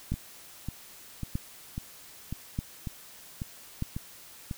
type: two click trains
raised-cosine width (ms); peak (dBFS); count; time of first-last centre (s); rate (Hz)
5; -21 / -17; 9 / 4; 0.14-4.512 / 0.12-3.824; 1.83 / 0.81
effects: white hiss -50 dBFS RMS until 4.57 s